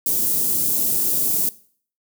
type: band-stop noise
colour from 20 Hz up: white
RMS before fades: -20 dBFS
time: 0.06-1.49 s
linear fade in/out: 2 ms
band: 310 to 9900 Hz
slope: 12 dB/octave
effects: noise-tail reverb RT60 0.5 s tail -19 dB re dry + high-pass 150 Hz 12 dB/octave